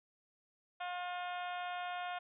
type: harmonic tone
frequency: 356.9 Hz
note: F4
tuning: 38 cents sharp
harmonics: 2 / 3 / 4 / 5 / 6 / 7 / 8 / 9 / 10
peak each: -40 / -48 / -46 / -53 / -54 / -52 / -56 / -54 / -57 dBFS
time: 0.8-2.19 s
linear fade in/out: 10 ms
effects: none